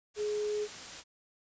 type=tone in noise; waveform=sine; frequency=419.7 Hz; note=G#4; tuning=18 cents sharp; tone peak=-30 dBFS; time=0.16-0.68 s; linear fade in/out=50 ms; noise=white; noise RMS=-44 dBFS; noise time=0.14-1.04 s; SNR=+11 dB; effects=resampled to 16000 Hz